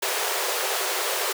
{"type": "high-pass noise", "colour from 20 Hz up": "pink", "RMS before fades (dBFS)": -26, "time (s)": [0.02, 1.33], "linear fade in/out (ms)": 10, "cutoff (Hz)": 370, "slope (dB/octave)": 96, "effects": []}